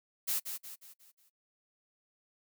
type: noise with echo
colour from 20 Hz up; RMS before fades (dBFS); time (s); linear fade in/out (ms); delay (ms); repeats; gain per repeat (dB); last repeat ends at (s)
blue; -32; 0.27-0.4; 20; 180; 5; -7; 1.3
effects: noise-tail reverb RT60 0.1 s tail -22 dB re dry